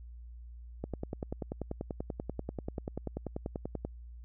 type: click train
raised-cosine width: 2 ms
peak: -22 dBFS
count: 32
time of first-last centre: 0.84-3.85 s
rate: 10.3 Hz
effects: added 59 Hz sine -45 dBFS peak until 4.24 s